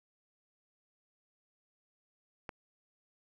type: click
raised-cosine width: 0.5 ms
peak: -25 dBFS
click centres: 2.492 s
effects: 9-bit